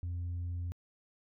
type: tone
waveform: sine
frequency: 87.31 Hz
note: F2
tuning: in tune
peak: -32 dBFS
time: 0.03-0.72 s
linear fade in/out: 0 ms
effects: tanh soft clip ceiling -33 dBFS